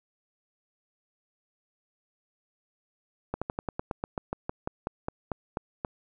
slowing click train, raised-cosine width 1 ms, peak -16 dBFS, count 17, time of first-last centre 3.34-5.848 s, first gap 76 ms, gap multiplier 1.09, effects none

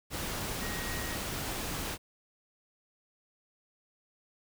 sine tone in noise, 1887 Hz, A#6, 21 cents sharp, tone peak -42 dBFS, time 0.59-1.18 s, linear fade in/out 50 ms, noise pink, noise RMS -36 dBFS, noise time 0.1-1.98 s, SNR -9 dB, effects none

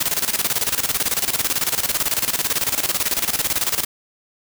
white noise with tremolo, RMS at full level -19 dBFS, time 0-3.85 s, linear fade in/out 10 ms, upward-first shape square, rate 18 Hz, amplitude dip 75%, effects none

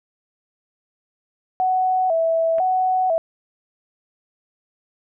sine tone with vibrato, 698.5 Hz, F5, in tune, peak -16 dBFS, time 1.6-3.18 s, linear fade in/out 0 ms, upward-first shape square, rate 1 Hz, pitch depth 110 cents each way
clicks, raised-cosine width 0.5 ms, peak -22 / -32 dBFS, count 2, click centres 2.584 / 2.591 s
effects none

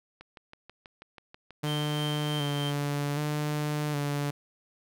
click train, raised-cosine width 0.3 ms, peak -30 dBFS, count 12, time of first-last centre 0.21-1.993 s, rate 6.17 Hz
sawtooth tone with vibrato, 146.83 Hz, D3, in tune, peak -24 dBFS, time 1.63-4.31 s, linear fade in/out 10 ms, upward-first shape square, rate 0.65 Hz, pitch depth 31 cents each way
triangle tone with tremolo, 3136 Hz, G7, in tune, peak -32 dBFS, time 1.64-2.73 s, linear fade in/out 50 ms, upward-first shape triangle, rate 3.1 Hz, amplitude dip 55%
effects none

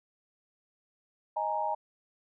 sine chord, D# suspended fourth, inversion none, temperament equal, 622.3 / 830.6 / 932.3 Hz, D#5 / G#5 / A#5, 0 / 0 / 0 cents, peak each -35 / -32 / -32 dBFS, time 1.36-1.75 s, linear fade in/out 10 ms, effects none

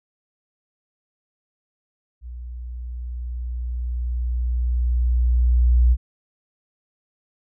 sine tone with level ramp, 60.6 Hz, B1, 32 cents flat, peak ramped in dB -32 to -11 dBFS, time 2.21-5.97 s, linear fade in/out 50 ms, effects none

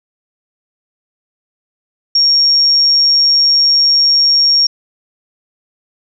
sine tone, 5550 Hz, F8, 12 cents flat, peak -7 dBFS, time 2.15-4.67 s, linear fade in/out 5 ms, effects none

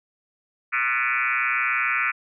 sine tone with frequency modulation, 1864.7 Hz, A#6, in tune, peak -20 dBFS, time 0.72-2.12 s, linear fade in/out 20 ms, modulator 127 Hz, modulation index 4.9, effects none

